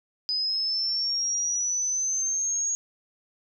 sine linear sweep, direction up, 4978 to 6645 Hz, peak -24 dBFS, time 0.29-2.75 s, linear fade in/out 0 ms, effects none

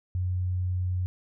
sine tone, 91 Hz, F#2, 28 cents flat, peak -25 dBFS, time 0.15-1.06 s, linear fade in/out 0 ms, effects none

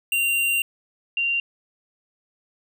square / sine tone pair in turn, 2771 / 2771 Hz, F7 / F7, -14 / -14 cents, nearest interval unison, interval 0 cents, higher neither, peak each -20 dBFS, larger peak neither, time 0.12-0.62 / 1.17-1.4 s, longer first, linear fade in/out 2 ms, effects none

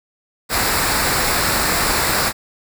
pink noise with comb filter, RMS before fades -18 dBFS, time 0.49-2.33 s, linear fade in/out 50 ms, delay 0.32 ms, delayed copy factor -0.55, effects none

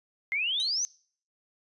sine exponential sweep, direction up, 2070 to 6320 Hz, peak -26 dBFS, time 0.32-0.85 s, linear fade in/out 0 ms
sawtooth tone with exponential decay, 3090 Hz, G7, 26 cents flat, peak -29 dBFS, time 0.6-0.73 s, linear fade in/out 0 ms, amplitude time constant 28 ms
effects noise-tail reverb RT60 0.5 s tail -23 dB re dry + resampled to 24000 Hz

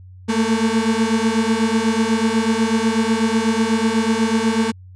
35% pulse beating tone pair, 220 / 228.1 Hz, A3 / A#3, 0 / -37 cents, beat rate 8.1 Hz, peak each -17 dBFS, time 0.28-4.72 s, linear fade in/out 20 ms, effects added 92 Hz sine -38 dBFS peak until 4.95 s + resampled to 22050 Hz

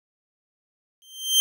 sawtooth tone with exponential growth, 3141 Hz, G7, 3 cents sharp, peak -10 dBFS, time 1.02-1.4 s, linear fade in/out 0 ms, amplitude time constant 81 ms, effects none

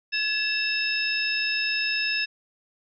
sine tone cluster, 1707 / 2666 / 3738 / 5230 Hz, G#6 / E7 / A#7 / E8, +47 / +19 / +4 / -15 cents, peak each -30 / -26 / -33 / -29 dBFS, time 0.12-2.26 s, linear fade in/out 20 ms, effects none

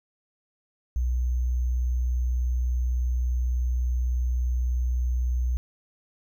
sine tone with sample-and-hold, 61.74 Hz, B1, in tune, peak -22 dBFS, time 0.96-5.57 s, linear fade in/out 0 ms, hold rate 6300 Hz, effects none

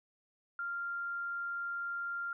sine tone, 1392 Hz, F6, 6 cents flat, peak -35 dBFS, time 0.59-2.33 s, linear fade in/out 2 ms, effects none

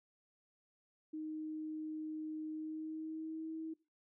sine tone with pitch glide, 311.1 to 320.2 Hz, D#4 to D#4, 0 to +50 cents, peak -40 dBFS, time 1.13-3.74 s, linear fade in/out 10 ms, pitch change +50 cents, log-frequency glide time 2.5-3.51 s, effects noise-tail reverb RT60 0.3 s tail -21 dB re dry

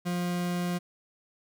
40% pulse tone, 176.5 Hz, F3, 19 cents sharp, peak -27 dBFS, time 0.05-0.79 s, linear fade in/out 20 ms, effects none

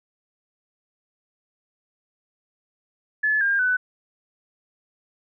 sine tone with pitch steps, 1722 / 1606.7 / 1499.1 Hz, A6 / G6 / F#6, -38 / +42 / +22 cents, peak -18 dBFS, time 3.23-3.77 s, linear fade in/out 10 ms, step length 180 ms, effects none

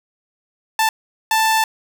sawtooth tone bursts at uneven times, 883 Hz, A5, 6 cents sharp, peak -10 dBFS, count 2, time 0.79-0.89 / 1.31-1.64 s, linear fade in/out 2 ms, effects none

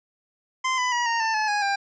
25% pulse tone with pitch steps, 1037 / 998.8 / 962 / 926.5 / 892.4 / 859.5 / 827.8 / 797.3 Hz, C6 / B5 / B5 / A#5 / A5 / A5 / G#5 / G5, -16 / +19 / -46 / -11 / +24 / -41 / -6 / +29 cents, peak -18 dBFS, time 0.64-1.76 s, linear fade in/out 10 ms, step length 140 ms, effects resampled to 16000 Hz + 10-bit

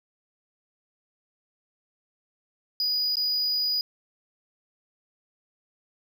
triangle tone with dropouts, 4925 Hz, D#8, 19 cents flat, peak -22 dBFS, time 2.8-3.81 s, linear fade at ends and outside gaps 1 ms, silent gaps 3.156-3.169 s, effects none

